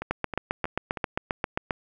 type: two click trains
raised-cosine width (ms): 0.5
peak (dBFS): -10 / -17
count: 13 / 4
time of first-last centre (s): 0.11-1.708 / 0.02-0.972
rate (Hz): 7.51 / 3.15
effects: none